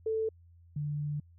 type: tone pair in turn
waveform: sine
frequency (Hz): 441.6 / 147.37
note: A4 / D3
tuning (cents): +6 / +6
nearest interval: octave + perfect fifth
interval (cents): 1900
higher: first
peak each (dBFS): -28 / -31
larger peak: first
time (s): 0.06-0.29 / 0.76-1.2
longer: second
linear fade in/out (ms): 5
effects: added 85 Hz sine -55 dBFS peak until 1.38 s